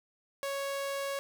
sawtooth tone, 554.4 Hz, C#5, in tune, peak -29 dBFS, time 0.43-1.19 s, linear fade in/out 0 ms, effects none

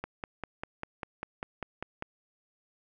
click train, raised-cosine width 0.5 ms, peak -20 dBFS, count 11, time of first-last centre 0.04-2.024 s, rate 5.04 Hz, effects none

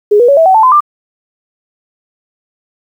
sine tone with pitch steps, 415.3 / 482.6 / 560.8 / 651.7 / 757.3 / 880 / 1022.6 / 1188.3 Hz, G#4 / B4 / C#5 / E5 / F#5 / A5 / C6 / D6, 0 / -40 / +20 / -20 / +40 / 0 / -40 / +20 cents, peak -3 dBFS, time 0.11-0.806 s, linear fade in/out 10 ms, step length 87 ms, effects 7-bit

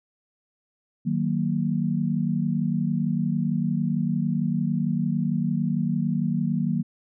sine chord, D# minor, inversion none, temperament just, 155.56 / 186.68 / 233.3 Hz, D#3 / F#3 / A#3, 0 / +16 / +2 cents, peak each -26 dBFS, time 1.05-6.83 s, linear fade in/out 20 ms, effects none

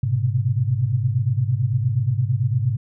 sine tone cluster, 104.5 / 123 / 131.7 Hz, G#2 / B2 / C3, +11 / -7 / +12 cents, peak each -22 dBFS, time 0.03-2.77 s, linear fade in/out 5 ms, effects none

